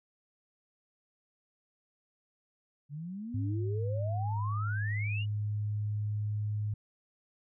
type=exponential sweep; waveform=sine; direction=up; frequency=138.59 to 2960 Hz; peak=-37 dBFS; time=2.89-5.26 s; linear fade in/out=50 ms
type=tone with pitch glide; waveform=sine; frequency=104.6 to 105.21 Hz; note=G#2 to G#2; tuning=+13 to +23 cents; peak=-30 dBFS; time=3.34-6.74 s; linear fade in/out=5 ms; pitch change=+10 cents; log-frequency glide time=5.12-6.51 s
effects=none